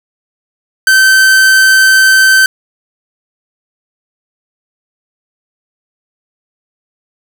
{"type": "tone", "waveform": "45% pulse", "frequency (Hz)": 1544, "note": "G6", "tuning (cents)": -27, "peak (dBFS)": -4, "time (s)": [0.87, 2.46], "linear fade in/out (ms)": 2, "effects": []}